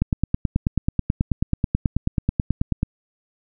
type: click train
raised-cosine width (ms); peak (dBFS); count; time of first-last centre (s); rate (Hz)
5; -6; 27; 0.02-2.831; 9.25
effects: none